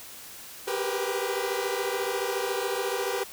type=tone cluster; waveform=sawtooth; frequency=386.8 / 400.9 / 473.9 / 501 Hz; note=G4 / G4 / A#4 / B4; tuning=-23 / +39 / +28 / +25 cents; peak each=-29 dBFS; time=0.67-3.24 s; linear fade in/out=10 ms; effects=white hiss -44 dBFS RMS until 3.32 s